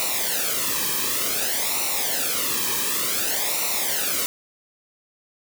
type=noise with flanger; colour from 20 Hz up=white; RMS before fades=-24 dBFS; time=0-4.26 s; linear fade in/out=0 ms; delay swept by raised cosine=0.61 to 1.44 ms; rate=0.55 Hz; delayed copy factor=-0.75; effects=none